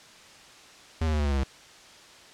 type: tone with pitch steps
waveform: square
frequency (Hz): 80.4 / 77.98 / 75.62 / 73.34 / 71.13 / 68.99 / 66.91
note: E2 / D#2 / D#2 / D2 / C#2 / C#2 / C2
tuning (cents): -43 / +4 / -49 / -2 / +45 / -8 / +39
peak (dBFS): -24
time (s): 1.01-1.437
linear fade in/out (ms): 5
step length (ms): 61
effects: white hiss -50 dBFS RMS until 2.33 s + low-pass 6000 Hz 12 dB/octave